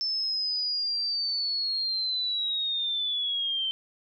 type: linear sweep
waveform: sine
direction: down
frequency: 5300 to 3097 Hz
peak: -26 dBFS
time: 0.01-3.71 s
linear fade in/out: 0 ms
effects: none

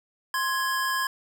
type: tone pair together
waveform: square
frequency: 1051.2 / 1666 Hz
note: C6 / G#6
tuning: +8 / +5 cents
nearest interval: minor sixth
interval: 797 cents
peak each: -28 dBFS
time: 0.34-1.07 s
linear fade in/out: 2 ms
effects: none

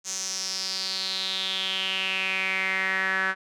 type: tone with band-pass filter sweep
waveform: sawtooth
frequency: 190 Hz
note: F#3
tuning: 46 cents sharp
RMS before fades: -28 dBFS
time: 0.04-3.35 s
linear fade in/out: 50 ms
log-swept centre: 6500 to 1600 Hz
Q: 5.7
effects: none

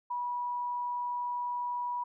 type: tone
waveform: sine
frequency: 974 Hz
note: B5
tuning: 24 cents flat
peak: -31 dBFS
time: 0.1-2.04 s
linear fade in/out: 10 ms
effects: none

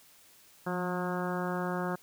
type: harmonic tone with a mistuned harmonic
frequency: 180 Hz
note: F#3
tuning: 47 cents flat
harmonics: 1 / 2 / 3 / 4 / 5 / 6 / 7 / 8 / 9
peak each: -34 / -37 / -39 / -40 / -41 / -42 / -42 / -43 / -44 dBFS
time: 0.66-1.96 s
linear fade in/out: 10 ms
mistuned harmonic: 1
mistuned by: -37 cents
effects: white hiss -59 dBFS RMS until 2.02 s

